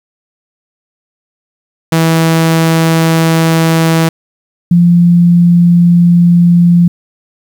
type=tone pair in turn; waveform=sawtooth / sine; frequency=163.1 / 173.14 Hz; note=E3 / F3; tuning=-18 / -15 cents; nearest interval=minor second; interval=103 cents; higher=second; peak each=-3 dBFS; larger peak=neither; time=1.92-4.09 / 4.71-6.88 s; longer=neither; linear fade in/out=5 ms; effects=7-bit